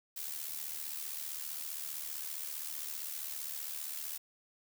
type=noise with amplitude modulation; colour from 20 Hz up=blue; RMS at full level=-38 dBFS; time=0.16-4.18 s; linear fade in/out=10 ms; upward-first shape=sine; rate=75.3 Hz; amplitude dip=65%; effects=none